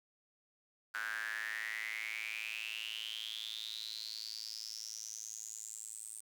square tone with high-pass filter sweep, 55 Hz, A1, in tune, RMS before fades -43 dBFS, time 0.94-6.21 s, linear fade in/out 10 ms, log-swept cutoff 1500 to 8700 Hz, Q 9.8, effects 10-bit

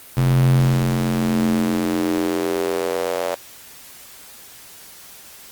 square tone with high-pass filter sweep, 44 Hz, F1, 14 cents sharp, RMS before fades -19 dBFS, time 0.17-3.35 s, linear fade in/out 0 ms, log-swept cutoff 110 to 580 Hz, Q 4.1, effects white hiss -42 dBFS RMS until 5.51 s + Opus 32 kbps

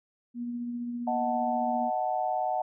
sine tone with tremolo, 240 Hz, B3, 49 cents flat, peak -30 dBFS, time 0.34-1.91 s, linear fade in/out 50 ms, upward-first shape triangle, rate 15 Hz, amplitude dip 30%
sine chord, D# diminished, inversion none, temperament equal, 622.3 / 740 / 880 Hz, D#5 / F#5 / A5, 0 / 0 / 0 cents, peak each -33 / -28 / -33 dBFS, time 1.07-2.62 s, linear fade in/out 5 ms
effects none

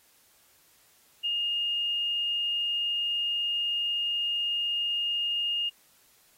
sine tone, 2838 Hz, F7, 27 cents sharp, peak -26 dBFS, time 1.23-5.7 s, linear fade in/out 20 ms, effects white hiss -62 dBFS RMS until 6.37 s + AAC 48 kbps

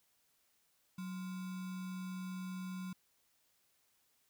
sine tone with sample-and-hold, 185 Hz, F#3, in tune, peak -40 dBFS, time 0.98-2.93 s, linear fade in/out 5 ms, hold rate 1225 Hz, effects white hiss -75 dBFS RMS until 4.29 s

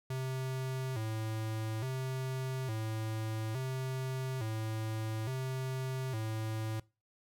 square tone with vibrato, 120 Hz, B2, 49 cents flat, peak -35 dBFS, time 0.1-6.8 s, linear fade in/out 5 ms, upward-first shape square, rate 0.58 Hz, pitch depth 150 cents each way, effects noise-tail reverb RT60 0.3 s tail -22 dB re dry

